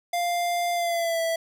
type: tone with pitch glide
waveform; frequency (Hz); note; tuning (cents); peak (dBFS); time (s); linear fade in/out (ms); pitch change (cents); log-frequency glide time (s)
square; 698 to 659.6; F5 to E5; -1 to +1; -24; 0.13-1.36; 5; -98; 0.73-1.21
effects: none